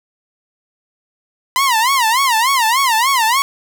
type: tone with vibrato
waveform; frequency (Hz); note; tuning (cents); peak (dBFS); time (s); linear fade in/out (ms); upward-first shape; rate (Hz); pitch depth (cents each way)
sawtooth; 987.8; B5; 0; -8; 1.56-3.42; 0; sine; 3.4; 210
effects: none